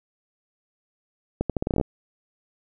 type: accelerating click train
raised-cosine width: 2 ms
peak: -10 dBFS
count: 11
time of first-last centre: 1.41-1.812 s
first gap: 87 ms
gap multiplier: 0.81
effects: none